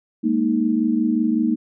sine chord, Ab suspended second, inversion none, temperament equal, 207.7 / 233.1 / 311.1 Hz, Ab3 / Bb3 / Eb4, 0 / 0 / 0 cents, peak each -24 / -19 / -21 dBFS, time 0.23-1.56 s, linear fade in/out 20 ms, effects none

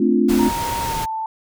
sine chord, D minor seventh, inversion second, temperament equal, 220 / 261.6 / 293.7 / 349.2 Hz, A3 / C4 / D4 / F4, 0 / 0 / 0 / 0 cents, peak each -18 / -18 / -21 / -19 dBFS, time 0-0.49 s, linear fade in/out 5 ms
pink noise, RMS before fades -27 dBFS, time 0.28-1.06 s, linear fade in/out 20 ms
sine tone with pitch glide, 932.3 to 884 Hz, A#5 to A5, 0 to +8 cents, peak -22 dBFS, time 0.39-1.26 s, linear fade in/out 2 ms, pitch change -92 cents, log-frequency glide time 0.82-1.09 s
effects none

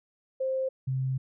sine tone pair in turn, 526 / 131.5 Hz, C5 / C3, +9 / +9 cents, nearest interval 2 octaves, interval 2400 cents, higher first, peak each -26 / -26 dBFS, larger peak neither, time 0.4-0.69 / 0.87-1.18 s, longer second, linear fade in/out 10 ms, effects none

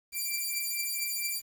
5% pulse beating tone pair, 2349 / 2353.4 Hz, D7 / D7, 0 / +3 cents, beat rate 4.4 Hz, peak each -25 / -23 dBFS, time 0.12-1.42 s, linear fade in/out 50 ms, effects 9-bit

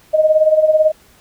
sine tone with tremolo, 622.3 Hz, D#5, in tune, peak -6 dBFS, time 0.13-0.92 s, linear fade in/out 20 ms, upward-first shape sine, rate 18 Hz, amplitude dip 70%, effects pink hiss -49 dBFS RMS until 1.2 s

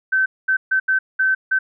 sine tone bursts at uneven times, 1538 Hz, G6, 33 cents flat, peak -14 dBFS, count 6, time 0.12-0.26 / 0.48-0.57 / 0.71-0.8 / 0.88-0.99 / 1.19-1.35 / 1.51-1.59 s, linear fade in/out 10 ms, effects none

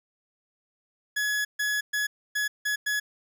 40% pulse tone bursts at uneven times, 1690 Hz, G#6, 30 cents sharp, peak -24 dBFS, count 6, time 1.16-1.45 / 1.59-1.81 / 1.93-2.07 / 2.35-2.48 / 2.65-2.76 / 2.86-3 s, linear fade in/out 10 ms, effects none

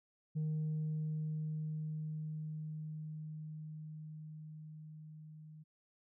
sine tone with level ramp, 154.8 Hz, D#3, 9 cents flat, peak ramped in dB -31 to -51 dBFS, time 0.35-5.64 s, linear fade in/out 20 ms, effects tanh soft clip ceiling -32 dBFS

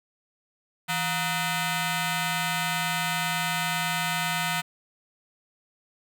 10% pulse ring-modulated tone, 550 Hz, C#5, 14 cents flat, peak -14 dBFS, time 0.88-4.62 s, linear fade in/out 20 ms, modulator 386 Hz, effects none

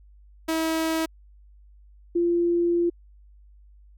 sawtooth / sine tone pair in turn, 322.3 / 344.5 Hz, E4 / F4, -39 / -24 cents, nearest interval minor second, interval 115 cents, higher second, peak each -19 dBFS, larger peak neither, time 0.48-1.06 / 2.15-2.9 s, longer second, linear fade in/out 10 ms, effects added 50 Hz sine -49 dBFS peak until 3.97 s

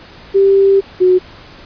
sine tone pair in turn, 392 / 366.8 Hz, G4 / F#4, 0 / -15 cents, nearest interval minor second, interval 115 cents, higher first, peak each -6 dBFS, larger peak neither, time 0.34-0.81 / 1-1.19 s, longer first, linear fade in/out 20 ms, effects pink hiss -38 dBFS RMS until 1.65 s + resampled to 11025 Hz

